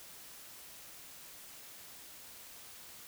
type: silence
effects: white hiss -52 dBFS RMS until 3.07 s